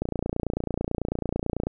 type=click train; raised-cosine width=2 ms; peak=-13 dBFS; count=49; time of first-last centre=0.02-1.669 s; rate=29.1 Hz; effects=none